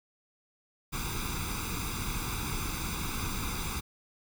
pink noise with comb filter, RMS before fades -34 dBFS, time 0.92-3.81 s, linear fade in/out 20 ms, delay 0.82 ms, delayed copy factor +0.85, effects none

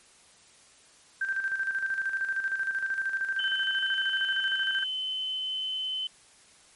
sine tone with tremolo, 1568 Hz, G6, in tune, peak -25 dBFS, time 1.21-4.84 s, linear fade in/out 5 ms, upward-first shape square, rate 13 Hz, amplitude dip 55%
sine tone, 3049 Hz, G7, 49 cents flat, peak -29 dBFS, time 3.39-6.07 s, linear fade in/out 2 ms
effects white hiss -57 dBFS RMS until 6.75 s + MP3 48 kbps

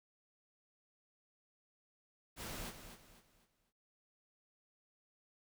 pink noise with echo, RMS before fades -45 dBFS, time 2.36-2.73 s, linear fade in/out 50 ms, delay 250 ms, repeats 4, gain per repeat -9 dB, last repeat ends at 3.73 s, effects none

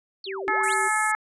sine exponential two-way sweep, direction down then up, 4676 to 281.1 to 4613 Hz, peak -34 dBFS, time 0.24-0.74 s, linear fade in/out 2 ms, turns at 0.49 s
sine tone, 387.3 Hz, G4, 21 cents flat, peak -30 dBFS, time 0.26-0.89 s, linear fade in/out 20 ms
harmonic tone, 430.5 Hz, A4, 38 cents flat, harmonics 2 / 3 / 4 / 5, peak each -26 / -26 / -26 / -29 dBFS, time 0.48-1.15 s, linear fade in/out 0 ms
white band-pass noise, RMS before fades -34 dBFS, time 0.63-1.12 s, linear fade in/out 10 ms, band 7500 to 9900 Hz, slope 48 dB/octave
effects resampled to 24000 Hz

